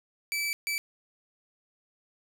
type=tone bursts at uneven times; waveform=sawtooth; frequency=2311 Hz; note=D7; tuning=28 cents flat; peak=-25 dBFS; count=2; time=0.32-0.53 / 0.67-0.78 s; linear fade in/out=0 ms; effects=none